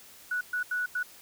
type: tone bursts at uneven times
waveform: sine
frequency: 1473 Hz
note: F#6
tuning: 8 cents flat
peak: -27 dBFS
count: 4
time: 0.31-0.41 / 0.53-0.63 / 0.71-0.86 / 0.95-1.03 s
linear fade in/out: 5 ms
effects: white hiss -52 dBFS RMS until 1.21 s